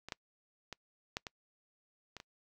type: clicks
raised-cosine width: 0.2 ms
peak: -27 / -20 / -25 / -18 / -24 / -28 / -30 dBFS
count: 7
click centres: 0.086 / 0.122 / 0.727 / 1.169 / 1.268 / 2.167 / 2.201 s
effects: noise-tail reverb RT60 0.1 s tail -26 dB re dry